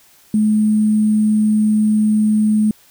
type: tone with sample-and-hold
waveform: sine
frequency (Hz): 214.1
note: A3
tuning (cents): -47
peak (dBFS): -11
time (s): 0.34-2.71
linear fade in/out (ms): 2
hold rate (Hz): 8820
effects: white hiss -50 dBFS RMS until 2.9 s